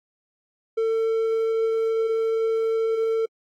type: tone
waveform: triangle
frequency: 448.8 Hz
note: A4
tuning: 34 cents sharp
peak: -18 dBFS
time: 0.77-3.26 s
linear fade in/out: 10 ms
effects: AAC 48 kbps